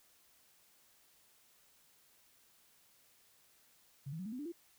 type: tone with pitch steps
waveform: sine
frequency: 138.3 / 160.71 / 186.75 / 217 / 252.2 / 293 / 340.5 Hz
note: C#3 / E3 / F#3 / A3 / B3 / D4 / F4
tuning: -4 / -44 / +16 / -24 / +36 / -4 / -44 cents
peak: -40 dBFS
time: 4.06-4.522 s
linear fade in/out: 10 ms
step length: 66 ms
effects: white hiss -68 dBFS RMS until 4.78 s